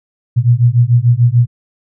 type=beating tone pair; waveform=sine; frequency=117.1 / 123.9 Hz; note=A#2 / B2; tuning=+8 / +6 cents; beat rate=6.8 Hz; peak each=-10 dBFS; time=0.36-1.47 s; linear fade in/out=20 ms; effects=none